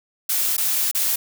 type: noise with dropouts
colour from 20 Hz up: blue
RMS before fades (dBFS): -21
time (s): 0.29-1.16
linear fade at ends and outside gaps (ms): 5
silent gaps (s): 0.568-0.579 / 0.914-0.948
effects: none